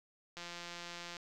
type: click train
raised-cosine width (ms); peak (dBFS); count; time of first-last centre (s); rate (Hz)
0.2; -28; 139; 0.37-1.168; 173
effects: none